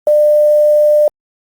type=tone with quantisation; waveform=sine; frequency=598 Hz; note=D5; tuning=31 cents sharp; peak=-6 dBFS; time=0.07-1.08 s; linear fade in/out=2 ms; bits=6; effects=Opus 32 kbps